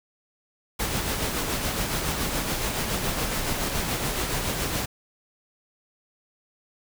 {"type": "noise with tremolo", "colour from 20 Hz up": "pink", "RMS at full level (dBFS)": -26, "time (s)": [0.79, 4.86], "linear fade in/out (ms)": 10, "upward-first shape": "sine", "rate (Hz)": 7.1, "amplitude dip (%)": 35, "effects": []}